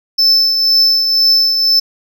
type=tone with tremolo; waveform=triangle; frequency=5274 Hz; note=E8; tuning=in tune; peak=-5 dBFS; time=0.18-1.8 s; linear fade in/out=10 ms; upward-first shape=triangle; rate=2 Hz; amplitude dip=50%; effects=none